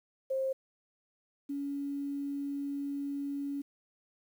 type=tone pair in turn; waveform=sine; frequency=531 / 281.8 Hz; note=C5 / C#4; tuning=+25 / +29 cents; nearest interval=major seventh; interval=1096 cents; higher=first; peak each=-29 / -33 dBFS; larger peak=first; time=0.3-0.53 / 1.49-3.62 s; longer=second; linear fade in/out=10 ms; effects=10-bit